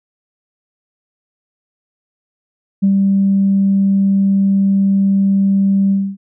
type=tone with ADSR envelope; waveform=sine; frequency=196 Hz; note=G3; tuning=in tune; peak=-7 dBFS; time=2.82-6.17 s; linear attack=18 ms; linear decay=85 ms; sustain=-2 dB; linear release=260 ms; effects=tanh soft clip ceiling -4 dBFS